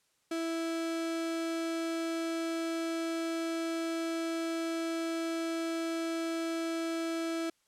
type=tone; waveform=35% pulse; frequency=329.6 Hz; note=E4; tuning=in tune; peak=-30 dBFS; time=0.31-7.5 s; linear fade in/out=5 ms; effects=white hiss -73 dBFS RMS until 7.67 s + low-pass 10000 Hz 12 dB/octave